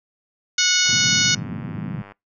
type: harmonic tone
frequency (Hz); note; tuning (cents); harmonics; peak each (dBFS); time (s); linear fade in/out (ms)
733; F#5; -16; 2 / 3 / 4 / 5 / 6 / 7 / 8 / 9; -24 / -24 / -24 / -24 / -24 / -24 / -24 / -24; 0.58-1.35; 5
type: click train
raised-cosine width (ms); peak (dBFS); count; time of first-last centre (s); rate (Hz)
0.5; -26; 127; 0.86-2.12; 100
type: band-pass noise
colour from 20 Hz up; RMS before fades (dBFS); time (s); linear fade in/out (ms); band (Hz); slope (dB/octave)
white; -29; 0.89-2.02; 2; 120 to 200; 24
effects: noise-tail reverb RT60 0.2 s tail -25 dB re dry